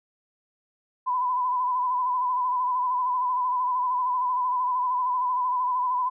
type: tone with vibrato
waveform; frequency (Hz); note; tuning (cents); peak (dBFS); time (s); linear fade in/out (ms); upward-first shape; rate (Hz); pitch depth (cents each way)
sine; 1001; B5; +23; -22; 1.06-6.1; 20; sine; 13; 42
effects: none